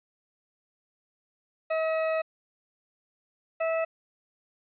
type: tone pair in turn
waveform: 40% pulse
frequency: 640 / 651.6 Hz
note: D#5 / E5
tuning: +49 / -20 cents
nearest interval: unison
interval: 31 cents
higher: second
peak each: -24 dBFS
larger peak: neither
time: 1.7-2.22 / 3.6-3.85 s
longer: first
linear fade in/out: 10 ms
effects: resampled to 8000 Hz + 10-bit